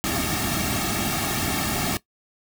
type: noise with comb filter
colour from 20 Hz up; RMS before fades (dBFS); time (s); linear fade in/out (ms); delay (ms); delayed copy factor
pink; -25; 0.04-1.97; 0; 2; -0.95
effects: noise-tail reverb RT60 0.1 s tail -17 dB re dry